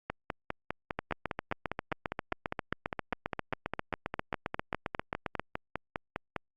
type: two click trains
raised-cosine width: 0.5 ms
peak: -17 / -16 dBFS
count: 32 / 34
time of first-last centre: 0.1-6.363 / 0.99-5.396 s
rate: 4.95 / 7.49 Hz
effects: Opus 48 kbps